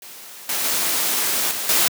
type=noise with level steps; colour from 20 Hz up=white; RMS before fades=-39 / -23 / -21 / -26 / -17 dBFS; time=0.02-1.88 s; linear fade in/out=2 ms; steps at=0.49 / 0.64 / 1.51 / 1.69 s; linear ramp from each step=2 ms; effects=high-pass 200 Hz 12 dB/octave